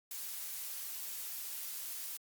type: noise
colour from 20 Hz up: blue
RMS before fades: -42 dBFS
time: 0.11-2.17 s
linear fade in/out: 2 ms
effects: Opus 48 kbps